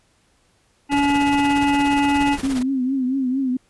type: harmonic tone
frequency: 284 Hz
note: C#4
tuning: 42 cents sharp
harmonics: 1 / 3 / 5 / 7 / 9 / 10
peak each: -17 / -20 / -33 / -29 / -29 / -32 dBFS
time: 0.89-2.38 s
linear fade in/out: 50 ms
type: noise with tremolo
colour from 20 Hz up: pink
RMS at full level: -29 dBFS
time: 0.91-2.63 s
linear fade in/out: 10 ms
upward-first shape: sine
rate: 17 Hz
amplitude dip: 65%
type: tone with vibrato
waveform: sine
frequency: 261.6 Hz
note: C4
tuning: in tune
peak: -18 dBFS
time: 2.43-3.57 s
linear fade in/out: 5 ms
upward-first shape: triangle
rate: 4.4 Hz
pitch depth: 98 cents each way
effects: pink hiss -61 dBFS RMS until 3.69 s + resampled to 24000 Hz